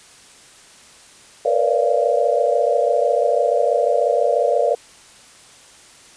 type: tone cluster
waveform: sine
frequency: 463.1 / 497.4 / 568 / 594 / 691 Hz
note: A#4 / B4 / C#5 / D5 / F5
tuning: -11 / +12 / +42 / +20 / -19 cents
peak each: -21 dBFS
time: 1.45-4.75 s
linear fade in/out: 5 ms
effects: white hiss -46 dBFS RMS until 6.16 s + resampled to 22050 Hz